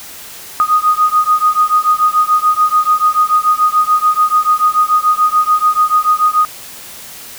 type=beating tone pair; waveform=sine; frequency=1237 / 1243.9 Hz; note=D#6 / D#6; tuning=-10 / -1 cents; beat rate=6.9 Hz; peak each=-12 dBFS; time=0.6-6.45 s; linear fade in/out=0 ms; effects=white hiss -32 dBFS RMS until 7.38 s